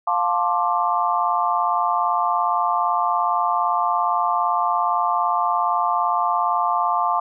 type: chord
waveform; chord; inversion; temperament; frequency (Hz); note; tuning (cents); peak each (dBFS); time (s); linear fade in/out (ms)
sine; D minor seventh; first; just; 704.8 / 881 / 1057.2 / 1174.7; F5 / A5 / C6 / D6; +16 / +2 / +18 / 0; -23; 0.07-7.2; 5
effects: none